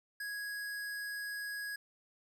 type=tone; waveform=square; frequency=1661.2 Hz; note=G#6; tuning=in tune; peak=-39 dBFS; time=0.2-1.76 s; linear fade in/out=5 ms; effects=none